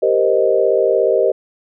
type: chord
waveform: sine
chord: C minor seventh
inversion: second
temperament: equal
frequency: 392 / 466.2 / 523.3 / 622.3 Hz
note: G4 / Bb4 / C5 / Eb5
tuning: 0 / 0 / 0 / 0 cents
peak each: -17 dBFS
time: 0.02-1.32 s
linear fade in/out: 10 ms
effects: none